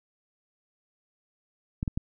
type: clicks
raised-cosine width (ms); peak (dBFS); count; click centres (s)
5; -16; 3; 1.829 / 1.878 / 1.975
effects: none